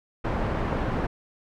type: low-pass noise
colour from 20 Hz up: pink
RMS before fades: -27 dBFS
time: 0.24-1.07 s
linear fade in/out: 10 ms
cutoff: 1300 Hz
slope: 12 dB/octave
effects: none